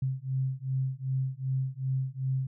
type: beating tone pair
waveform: sine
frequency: 130.81 / 133.41 Hz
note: C3 / C3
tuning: 0 / +34 cents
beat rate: 2.6 Hz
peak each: -31 dBFS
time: 0.02-2.47 s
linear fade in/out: 5 ms
effects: none